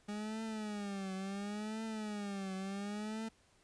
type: tone with vibrato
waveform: 40% pulse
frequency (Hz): 205.4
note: G#3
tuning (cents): -19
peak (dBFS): -38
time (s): 0.08-3.29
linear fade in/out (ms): 10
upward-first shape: triangle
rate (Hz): 0.71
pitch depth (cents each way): 150
effects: pink hiss -69 dBFS RMS until 3.63 s + resampled to 22050 Hz